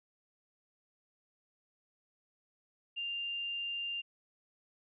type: tone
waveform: sine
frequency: 2794 Hz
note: F7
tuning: in tune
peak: -35 dBFS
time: 2.96-4.02 s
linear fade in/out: 20 ms
effects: none